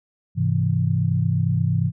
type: chord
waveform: sine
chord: Ab augmented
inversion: none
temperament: equal with one note detuned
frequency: 102.28 / 130.81 / 164.81 Hz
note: Ab2 / C3 / E3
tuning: -26 / 0 / 0 cents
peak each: -22 dBFS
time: 0.35-1.92 s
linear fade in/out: 50 ms
effects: none